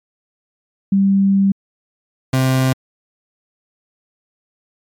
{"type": "tone pair in turn", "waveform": ["sine", "30% pulse"], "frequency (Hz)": [196, 130.81], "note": ["G3", "C3"], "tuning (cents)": [0, 0], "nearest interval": "perfect fifth", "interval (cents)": 700, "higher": "first", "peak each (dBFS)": -10, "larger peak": "neither", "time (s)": [[0.92, 1.52], [2.33, 2.73]], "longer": "first", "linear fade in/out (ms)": 5, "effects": ["MP3 96 kbps"]}